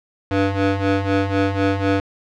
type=ring-modulated tone; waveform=20% pulse; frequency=196 Hz; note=G3; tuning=in tune; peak=-9 dBFS; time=0.31-2 s; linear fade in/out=2 ms; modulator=100 Hz; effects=low-pass 3000 Hz 12 dB/octave